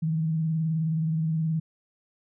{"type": "tone with vibrato", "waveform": "sine", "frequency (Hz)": 160, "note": "D#3", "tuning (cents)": 49, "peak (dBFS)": -23, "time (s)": [0.02, 1.6], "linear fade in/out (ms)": 10, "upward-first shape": "sine", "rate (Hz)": 19, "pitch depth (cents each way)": 49, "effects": []}